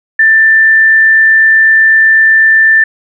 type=tone; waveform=sine; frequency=1776 Hz; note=A6; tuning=16 cents sharp; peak=-3 dBFS; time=0.19-2.84 s; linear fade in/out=5 ms; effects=none